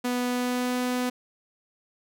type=tone with pitch glide; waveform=sawtooth; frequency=246.9 to 249.3 Hz; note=B3 to B3; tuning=0 to +16 cents; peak=-21 dBFS; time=0.04-1.1 s; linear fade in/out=10 ms; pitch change=+16 cents; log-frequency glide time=0.27-0.79 s; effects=none